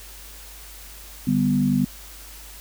sine chord, G major, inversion second, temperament equal, 146.83 / 196 / 246.9 Hz, D3 / G3 / B3, 0 / 0 / 0 cents, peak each -24 / -22 / -20 dBFS, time 1.27-1.85 s, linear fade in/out 5 ms, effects added 50 Hz sine -43 dBFS peak until 2.6 s + white hiss -43 dBFS RMS until 2.6 s

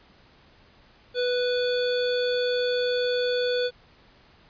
harmonic tone, 493.9 Hz, B4, in tune, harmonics 1 / 3 / 5 / 7 / 9, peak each -23 / -33 / -41 / -33 / -35 dBFS, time 1.14-3.71 s, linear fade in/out 50 ms, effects pink hiss -56 dBFS RMS until 4.49 s + resampled to 11025 Hz

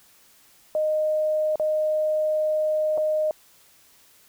sine tone with dropouts, 617 Hz, D#5, 15 cents flat, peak -20 dBFS, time 0.75-3.31 s, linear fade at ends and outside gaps 1 ms, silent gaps 1.557-1.597 / 2.976-2.98 s, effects white hiss -56 dBFS RMS until 4.28 s

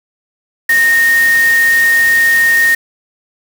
sine tone in noise, 1848 Hz, A#6, 16 cents flat, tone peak -7 dBFS, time 0.69-2.75 s, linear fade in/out 5 ms, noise white, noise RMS -22 dBFS, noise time 0.69-2.75 s, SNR +12 dB, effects none

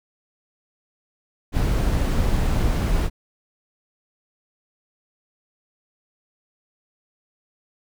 brown noise, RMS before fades -20 dBFS, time 1.52-3.1 s, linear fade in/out 50 ms, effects none

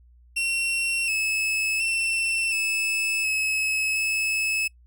40% pulse tone with pitch steps, 2725 / 2596 / 2692 / 2610 / 2578 / 2595 Hz, F7 / E7 / E7 / E7 / E7 / E7, -43 / -27 / +36 / -18 / -39 / -28 cents, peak -22 dBFS, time 0.36-4.68 s, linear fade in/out 10 ms, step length 720 ms, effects noise-tail reverb RT60 0.1 s tail -24 dB re dry + added 60 Hz sine -51 dBFS peak until 4.86 s

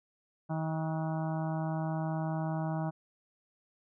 harmonic tone with a mistuned harmonic, 159.1 Hz, D#3, 39 cents sharp, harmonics 1 / 2 / 4 / 5 / 6 / 7 / 8 / 9, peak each -32 / -40 / -40 / -41 / -45 / -49 / -51 / -51 dBFS, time 0.49-2.91 s, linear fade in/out 20 ms, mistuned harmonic 9, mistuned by +39 cents, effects none

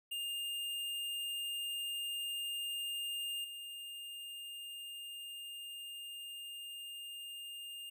square tone with level steps, 2814 Hz, F7, 12 cents sharp, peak -38 / -45 dBFS, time 0.11-7.9 s, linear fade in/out 10 ms, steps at 3.44 s, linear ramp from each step 5 ms, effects none

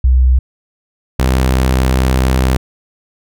sine / sawtooth tone pair in turn, 63.5 / 64.5 Hz, B1 / C2, +49 / -24 cents, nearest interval unison, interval 27 cents, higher second, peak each -6 dBFS, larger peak neither, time 0.04-0.39 / 1.19-2.57 s, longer second, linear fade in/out 5 ms, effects none

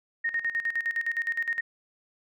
sine tone with tremolo, 1853 Hz, A#6, 11 cents flat, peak -24 dBFS, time 0.24-1.61 s, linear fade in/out 10 ms, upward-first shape square, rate 9.7 Hz, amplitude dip 75%, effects none

